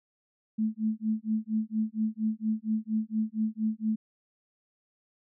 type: tone with tremolo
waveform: sine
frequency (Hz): 218.2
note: A3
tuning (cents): -14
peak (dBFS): -23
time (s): 0.58-3.96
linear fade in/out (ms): 10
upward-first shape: sine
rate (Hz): 4.3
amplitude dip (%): 100
effects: none

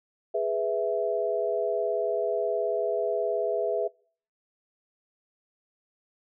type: chord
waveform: sine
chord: E major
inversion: first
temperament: equal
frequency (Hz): 415.3 / 493.9 / 659.3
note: G#4 / B4 / E5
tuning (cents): 0 / 0 / 0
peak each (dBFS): -29 / -30 / -27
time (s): 0.34-3.88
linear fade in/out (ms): 10
effects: noise-tail reverb RT60 0.5 s tail -26 dB re dry

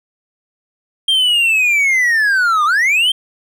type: linear two-way sweep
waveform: triangle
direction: down then up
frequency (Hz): 3207 to 1170 to 3207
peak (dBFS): -9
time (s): 1.08-3.12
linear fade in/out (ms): 5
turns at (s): 2.65
effects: none

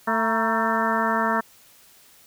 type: harmonic tone with a mistuned harmonic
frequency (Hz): 223.5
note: A3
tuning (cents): +27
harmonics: 1 / 2 / 3 / 4 / 5 / 6 / 7 / 8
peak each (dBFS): -27 / -31 / -28 / -26 / -28 / -27 / -31 / -29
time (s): 0.07-1.41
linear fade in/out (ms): 10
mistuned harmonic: 4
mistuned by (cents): +76
effects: white hiss -53 dBFS RMS until 2.26 s

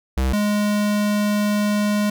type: tone pair in turn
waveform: square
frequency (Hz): 65.41 / 207.7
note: C2 / G#3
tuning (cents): 0 / 0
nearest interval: octave + minor sixth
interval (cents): 2000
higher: second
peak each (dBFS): -18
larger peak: neither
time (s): 0.17-0.33 / 0.33-2.1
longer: second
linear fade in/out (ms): 5
effects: none

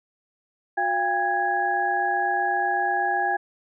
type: tone cluster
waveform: sine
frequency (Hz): 361.7 / 692 / 800 / 1665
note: F#4 / F5 / G5 / G#6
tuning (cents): -39 / -16 / +35 / +4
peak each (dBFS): -32 / -30 / -23 / -26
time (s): 0.77-3.37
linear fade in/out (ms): 10
effects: none

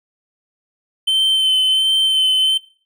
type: tone with vibrato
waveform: triangle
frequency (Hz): 3081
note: G7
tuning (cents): -31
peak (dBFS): -11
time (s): 1.07-2.58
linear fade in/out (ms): 10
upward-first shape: sine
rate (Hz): 1.4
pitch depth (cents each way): 17
effects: noise-tail reverb RT60 0.4 s tail -19 dB re dry

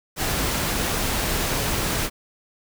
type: noise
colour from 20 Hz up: pink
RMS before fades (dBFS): -24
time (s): 0.16-2.1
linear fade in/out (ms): 50
effects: none

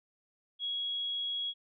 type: tone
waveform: sine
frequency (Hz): 3322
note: G#7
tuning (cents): 0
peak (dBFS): -32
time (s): 0.59-1.54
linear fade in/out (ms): 50
effects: none

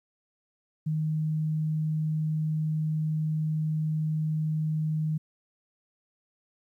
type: tone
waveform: sine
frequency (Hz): 155.56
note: D#3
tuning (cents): 0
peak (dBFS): -25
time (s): 0.86-5.18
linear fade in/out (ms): 10
effects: 11-bit

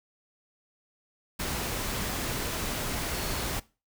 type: tone in noise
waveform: sine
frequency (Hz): 4347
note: C#8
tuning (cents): -35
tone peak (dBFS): -43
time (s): 3.14-3.43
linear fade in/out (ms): 10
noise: pink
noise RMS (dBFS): -32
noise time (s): 1.39-3.6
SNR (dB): -14
effects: noise-tail reverb RT60 0.3 s tail -20 dB re dry

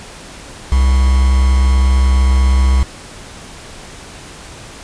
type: tone with quantisation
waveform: triangle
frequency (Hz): 65.41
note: C2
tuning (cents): 0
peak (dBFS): -6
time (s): 0.72-2.83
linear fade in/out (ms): 0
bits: 4
effects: pink hiss -34 dBFS RMS until 4.83 s + resampled to 22050 Hz

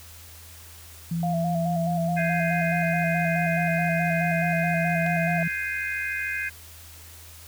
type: tone with pitch glide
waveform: sine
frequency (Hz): 168 to 166.84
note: E3 to E3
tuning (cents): +33 to +21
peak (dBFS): -24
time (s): 1.11-5.48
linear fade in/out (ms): 5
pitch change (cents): -12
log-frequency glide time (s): 2.8-2.97
type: tone with vibrato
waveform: sine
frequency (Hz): 684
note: F5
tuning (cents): -36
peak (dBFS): -26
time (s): 1.23-5.43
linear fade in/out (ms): 2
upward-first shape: square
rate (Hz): 4.7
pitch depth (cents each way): 46
type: chord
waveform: sine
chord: Ab major seventh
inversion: third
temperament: equal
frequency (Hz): 1568 / 1661.2 / 2093 / 2489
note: G6 / Ab6 / C7 / Eb7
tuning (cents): 0 / 0 / 0 / 0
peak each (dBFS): -32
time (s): 2.16-6.5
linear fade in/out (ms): 20
type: click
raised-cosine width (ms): 0.2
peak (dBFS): -23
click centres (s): 5.064
effects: added 82 Hz sine -47 dBFS peak until 7.47 s + white hiss -47 dBFS RMS until 7.47 s

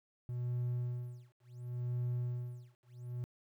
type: tone with tremolo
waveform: triangle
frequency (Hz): 122.5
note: B2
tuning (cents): -14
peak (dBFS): -30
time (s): 0.29-3.24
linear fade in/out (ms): 0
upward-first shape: sine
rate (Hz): 0.7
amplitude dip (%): 100
effects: tanh soft clip ceiling -26 dBFS + 12-bit

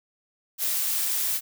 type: noise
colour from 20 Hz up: blue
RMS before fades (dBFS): -26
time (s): 0.58-1.41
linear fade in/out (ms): 50
effects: none

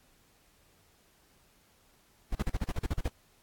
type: noise bursts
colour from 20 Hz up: brown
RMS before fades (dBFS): -29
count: 11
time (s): 2.32-3.082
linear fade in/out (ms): 5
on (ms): 32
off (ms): 41
effects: pink hiss -65 dBFS RMS until 3.42 s + AAC 64 kbps

